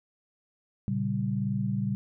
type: chord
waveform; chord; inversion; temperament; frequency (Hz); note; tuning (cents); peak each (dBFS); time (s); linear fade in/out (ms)
sine; G diminished; first; equal; 116.54 / 138.59 / 196; Bb2 / Db3 / G3; 0 / 0 / 0; -31 / -32 / -29; 0.88-1.95; 0
effects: none